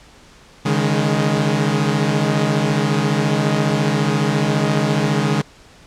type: chord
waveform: sawtooth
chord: C# suspended second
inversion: none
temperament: equal with one note detuned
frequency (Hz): 141.01 / 155.56 / 207.7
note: C#3 / D#3 / G#3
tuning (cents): +30 / 0 / 0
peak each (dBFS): -16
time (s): 0.65-5.42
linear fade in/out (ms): 10
effects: pink hiss -46 dBFS RMS until 5.86 s + low-pass 7000 Hz 12 dB/octave